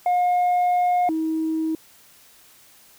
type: tone pair in turn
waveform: sine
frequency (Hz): 716 / 318.9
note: F5 / D#4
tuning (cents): +43 / +43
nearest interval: octave + major second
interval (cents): 1400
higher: first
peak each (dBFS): -14 / -20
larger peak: first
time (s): 0.06-1.09 / 1.09-1.75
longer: first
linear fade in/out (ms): 2
effects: tanh soft clip ceiling -16 dBFS + white hiss -52 dBFS RMS until 2.98 s